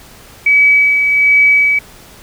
sine tone with tremolo, 2282 Hz, C#7, 50 cents sharp, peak -5 dBFS, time 0.46-1.79 s, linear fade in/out 5 ms, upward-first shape sine, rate 1.3 Hz, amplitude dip 40%, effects pink hiss -39 dBFS RMS until 2.22 s

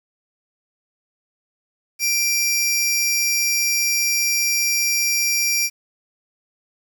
sawtooth tone pair together, 2365 / 5625 Hz, D7 / F8, +12 / +12 cents, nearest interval octave + minor third, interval 1500 cents, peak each -17 / -18 dBFS, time 1.99-5.7 s, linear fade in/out 50 ms, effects 8-bit

